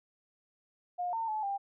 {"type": "tone with pitch steps", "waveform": "sine", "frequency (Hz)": [713, 906, 862, 795], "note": ["F5", "A#5", "A5", "G5"], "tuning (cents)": [36, -50, -36, 24], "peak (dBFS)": -31, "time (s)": [0.98, 1.58], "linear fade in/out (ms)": 20, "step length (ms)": 150, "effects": []}